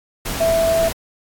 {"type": "tone in noise", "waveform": "sine", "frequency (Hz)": 659.3, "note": "E5", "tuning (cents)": 0, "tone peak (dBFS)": -14, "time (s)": [0.4, 0.89], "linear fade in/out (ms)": 10, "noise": "pink", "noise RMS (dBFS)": -25, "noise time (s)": [0.25, 0.93], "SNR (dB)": 8, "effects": ["AAC 64 kbps"]}